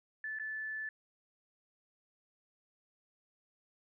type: tone with dropouts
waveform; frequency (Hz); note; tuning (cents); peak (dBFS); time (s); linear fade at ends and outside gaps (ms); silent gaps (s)
sine; 1745; A6; -15; -37; 0.24-0.89; 2; 0.388-0.397
effects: none